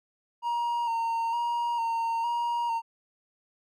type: tone with vibrato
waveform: triangle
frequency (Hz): 932.3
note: A#5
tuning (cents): 0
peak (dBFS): -24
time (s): 0.42-2.82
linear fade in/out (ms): 50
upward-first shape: square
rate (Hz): 1.1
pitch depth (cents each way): 27
effects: none